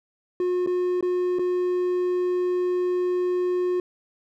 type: tone with dropouts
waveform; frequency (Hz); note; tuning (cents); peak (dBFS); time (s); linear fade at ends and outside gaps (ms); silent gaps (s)
triangle; 360; F#4; -47; -19; 0.4-3.8; 2; 0.663-0.672 / 1.009-1.026 / 1.387-1.393
effects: none